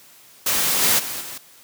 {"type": "noise with level steps", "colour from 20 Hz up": "white", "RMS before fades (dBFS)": [-20, -17, -29, -34], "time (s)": [0.46, 1.38], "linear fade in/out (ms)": 5, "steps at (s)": [0.81, 0.98, 1.2], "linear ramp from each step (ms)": 20, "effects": ["white hiss -49 dBFS RMS until 1.63 s", "high-pass 100 Hz 12 dB/octave"]}